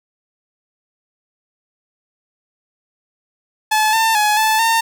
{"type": "tone with pitch steps", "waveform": "sawtooth", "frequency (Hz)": [862, 896, 843, 874, 909], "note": ["A5", "A5", "G#5", "A5", "A#5"], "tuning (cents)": [-36, 31, 26, -12, -44], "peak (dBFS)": -9, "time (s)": [3.71, 4.81], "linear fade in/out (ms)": 10, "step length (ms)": 220, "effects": []}